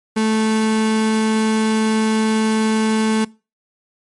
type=tone; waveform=35% pulse; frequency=219.1 Hz; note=A3; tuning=7 cents flat; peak=-13 dBFS; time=0.16-3.25 s; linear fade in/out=10 ms; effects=noise-tail reverb RT60 0.3 s tail -22 dB re dry + MP3 48 kbps